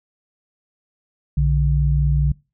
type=tone pair together; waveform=sine; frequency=60.4 / 145.16 Hz; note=B1 / D3; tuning=-38 / -20 cents; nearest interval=octave + minor third; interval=1518 cents; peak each=-17 dBFS; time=1.37-2.32 s; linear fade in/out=5 ms; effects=noise-tail reverb RT60 0.3 s tail -24 dB re dry